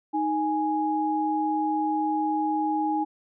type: tone pair together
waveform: sine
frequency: 311.1 / 830.5 Hz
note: D#4 / G#5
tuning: 0 / 0 cents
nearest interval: octave + perfect fourth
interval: 1700 cents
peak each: -26 / -25 dBFS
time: 0.13-3.05 s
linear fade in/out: 20 ms
effects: none